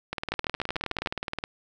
two click trains, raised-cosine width 0.3 ms, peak -12 / -14 dBFS, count 11 / 26, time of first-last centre 0.32-1.061 / 0.13-1.439 s, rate 13.5 / 19.1 Hz, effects none

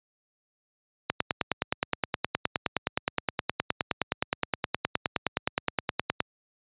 click train, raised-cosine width 0.3 ms, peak -8 dBFS, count 50, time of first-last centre 1.1-6.204 s, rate 9.6 Hz, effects high-pass 80 Hz 12 dB/octave + resampled to 8000 Hz

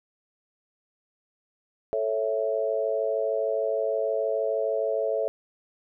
sine chord, A major, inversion none, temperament equal with one note detuned, 440 / 552.8 / 659.3 Hz, A4 / C#5 / E5, 0 / -5 / 0 cents, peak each -28 dBFS, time 1.93-5.28 s, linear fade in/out 0 ms, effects none

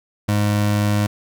square tone pair together, 103.85 / 207.7 Hz, G#2 / G#3, 0 / 0 cents, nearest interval octave, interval 1200 cents, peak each -18 / -22 dBFS, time 0.28-1.07 s, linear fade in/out 10 ms, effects none

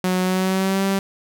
sawtooth tone with pitch glide, 183.9 to 194.84 Hz, F#3 to G3, -10 to -10 cents, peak -14 dBFS, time 0.04-0.99 s, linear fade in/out 2 ms, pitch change +100 cents, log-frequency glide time 0.22-0.84 s, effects none

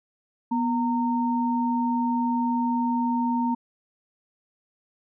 sine tone pair together, 243.7 / 920 Hz, B3 / A#5, -23 / -23 cents, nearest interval octave + major seventh, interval 2300 cents, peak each -23 / -26 dBFS, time 0.51-3.55 s, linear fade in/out 10 ms, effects none

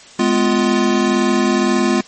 square chord, F diminished, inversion first, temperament just, 209.5 / 251.4 / 349.2 Hz, Ab3 / Cb4 / F4, +15 / +31 / 0 cents, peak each -18 dBFS, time 0.19-2.01 s, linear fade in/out 5 ms, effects white hiss -41 dBFS RMS until 2.07 s + MP3 32 kbps

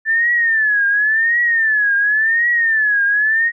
sine tone with vibrato, 1760 Hz, A6, in tune, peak -12 dBFS, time 0.05-3.52 s, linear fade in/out 50 ms, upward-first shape triangle, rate 0.92 Hz, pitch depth 160 cents each way, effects none

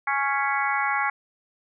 harmonic tone with a mistuned harmonic, 277.2 Hz, C#4, in tune, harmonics 3 / 4 / 5 / 6 / 7 / 8, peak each -27 / -28 / -29 / -30 / -30 / -31 dBFS, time 0.07-1.1 s, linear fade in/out 5 ms, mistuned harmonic 7, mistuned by +33 cents, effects none

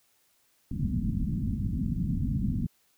white low-pass noise, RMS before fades -29 dBFS, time 0.71-2.67 s, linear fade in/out 5 ms, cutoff 240 Hz, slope 48 dB/octave, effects white hiss -68 dBFS RMS until 2.97 s

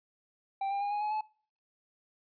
triangle tone with pitch steps, 784 / 798.6 / 813.5 / 828.7 / 844.2 / 859.9 Hz, G5 / G5 / G#5 / G#5 / G#5 / A5, 0 / +32 / -36 / -4 / +28 / -40 cents, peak -28 dBFS, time 0.61-1.21 s, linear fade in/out 5 ms, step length 100 ms, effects noise-tail reverb RT60 0.5 s tail -25 dB re dry + resampled to 11025 Hz

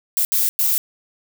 violet noise bursts at uneven times, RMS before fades -18 dBFS, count 3, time 0.17-0.25 / 0.32-0.49 / 0.59-0.78 s, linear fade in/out 0 ms, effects none

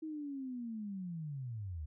sine linear sweep, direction down, 320 to 71 Hz, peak -39 dBFS, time 0.02-1.86 s, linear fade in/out 10 ms, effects none

